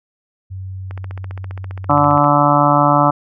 sine tone, 94.5 Hz, F#2, 37 cents sharp, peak -25 dBFS, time 0.5-2.19 s, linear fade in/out 20 ms
click train, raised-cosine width 0.5 ms, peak -18 dBFS, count 21, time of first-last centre 0.91-2.243 s, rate 15 Hz
harmonic tone, 145.4 Hz, D3, 17 cents flat, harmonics 1 / 2 / 4 / 5 / 6 / 7 / 8 / 9, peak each -18 / -18 / -18 / -18 / -18 / -18 / -18 / -18 dBFS, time 1.89-3.11 s, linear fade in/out 10 ms
effects none

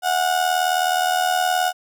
35% pulse tone with amplitude modulation, 730 Hz, F#5, 24 cents flat, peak -13 dBFS, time 0.02-1.73 s, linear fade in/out 50 ms, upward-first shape sine, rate 79.1 Hz, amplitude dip 65%, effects none

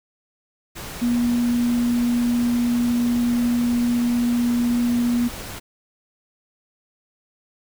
sine tone in noise, 240 Hz, B3, 49 cents flat, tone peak -17 dBFS, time 1.01-5.29 s, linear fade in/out 20 ms, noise pink, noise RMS -34 dBFS, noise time 0.75-5.6 s, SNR +14 dB, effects none

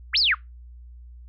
sine linear two-way sweep, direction up then down, 1011 to 5480 to 1011 Hz, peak -17 dBFS, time 0.13-0.35 s, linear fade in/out 20 ms, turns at 0.18 s, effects noise-tail reverb RT60 0.2 s tail -23 dB re dry + added 60 Hz sine -41 dBFS peak until 1.28 s

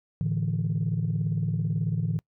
sine chord, A suspended fourth, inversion none, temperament equal, 110 / 146.83 / 164.81 Hz, A2 / D3 / E3, 0 / 0 / 0 cents, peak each -28 / -28 / -27 dBFS, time 0.21-2.19 s, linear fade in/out 0 ms, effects noise-tail reverb RT60 0.1 s tail -25 dB re dry + tanh soft clip ceiling -18 dBFS

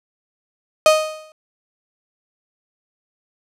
35% pulse tone with exponential decay, 622.3 Hz, D#5, in tune, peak -5 dBFS, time 0.86-1.32 s, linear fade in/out 1 ms, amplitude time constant 100 ms, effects low-pass 10000 Hz 12 dB/octave

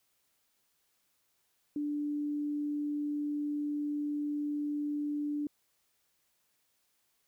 sine tone, 293.7 Hz, D4, in tune, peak -31 dBFS, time 1.76-5.47 s, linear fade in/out 2 ms, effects white hiss -75 dBFS RMS until 7.27 s

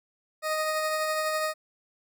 20% pulse tone with tremolo, 622.3 Hz, D#5, in tune, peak -20 dBFS, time 0.42-1.54 s, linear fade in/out 50 ms, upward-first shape triangle, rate 12 Hz, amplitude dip 30%, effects none

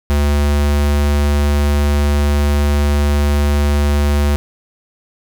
square tone, 72.6 Hz, D2, 19 cents flat, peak -12 dBFS, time 0.1-4.36 s, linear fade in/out 0 ms, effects none

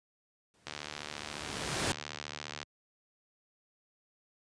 pink noise with exponential growth, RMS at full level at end -29 dBFS, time 0.54-1.92 s, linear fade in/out 0 ms, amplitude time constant 300 ms
click train, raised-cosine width 0.2 ms, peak -21 dBFS, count 147, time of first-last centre 0.67-2.63 s, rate 74.5 Hz
effects high-pass 80 Hz 12 dB/octave + resampled to 22050 Hz

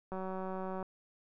click train, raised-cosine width 1 ms, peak -27 dBFS, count 134, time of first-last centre 0.12-0.827 s, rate 188 Hz, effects none

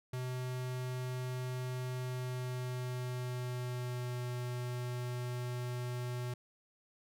square tone with pitch glide, 126.8 to 123.4 Hz, B2 to B2, +46 to -1 cents, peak -37 dBFS, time 0.13-6.34 s, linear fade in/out 5 ms, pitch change -47 cents, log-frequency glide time 1.97-4.26 s, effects none

